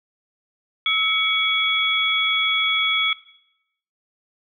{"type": "tone cluster", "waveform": "sine", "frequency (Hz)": [1299, 2247, 3357], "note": ["E6", "C#7", "G#7"], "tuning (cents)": [-26, 23, 18], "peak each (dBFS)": [-27, -21, -20], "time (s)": [0.86, 3.13], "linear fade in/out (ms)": 2, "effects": ["noise-tail reverb RT60 0.8 s tail -17 dB re dry"]}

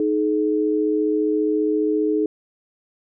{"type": "tone pair together", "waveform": "sine", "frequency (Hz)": [311.1, 425.9], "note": ["D#4", "G#4"], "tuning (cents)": [0, 44], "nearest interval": "perfect fourth", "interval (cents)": 544, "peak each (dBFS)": -20, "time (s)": [0, 2.26], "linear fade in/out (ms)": 2, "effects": []}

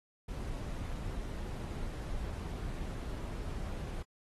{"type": "noise", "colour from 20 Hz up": "brown", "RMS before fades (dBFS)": -39, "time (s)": [0.28, 4.03], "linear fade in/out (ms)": 10, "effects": ["AAC 32 kbps"]}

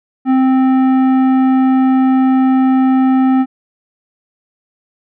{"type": "tone with tanh clipping", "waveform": "sine", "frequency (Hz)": 261.6, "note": "C4", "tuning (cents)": 0, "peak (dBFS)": -10, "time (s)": [0.25, 3.46], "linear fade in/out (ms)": 50, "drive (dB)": 12, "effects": []}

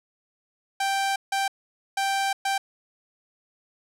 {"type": "tone bursts at uneven times", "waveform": "sawtooth", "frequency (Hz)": 784, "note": "G5", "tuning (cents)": 0, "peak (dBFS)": -19, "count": 4, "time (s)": [[0.8, 1.16], [1.32, 1.48], [1.97, 2.33], [2.45, 2.58]], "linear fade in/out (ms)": 5, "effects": ["low-pass 11000 Hz 12 dB/octave"]}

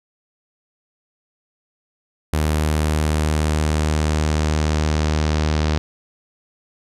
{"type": "tone with low-pass filter sweep", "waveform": "sawtooth", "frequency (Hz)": 76.8, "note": "D#2", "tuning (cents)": -22, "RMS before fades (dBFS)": -19, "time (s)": [2.33, 5.78], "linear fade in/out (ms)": 0, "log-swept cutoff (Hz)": [12000, 5200], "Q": 1.5, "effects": []}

